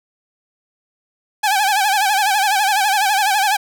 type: tone with vibrato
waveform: sawtooth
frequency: 809 Hz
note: G#5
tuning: 46 cents flat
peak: -10 dBFS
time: 1.43-3.57 s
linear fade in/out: 10 ms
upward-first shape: sine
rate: 12 Hz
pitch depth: 110 cents each way
effects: none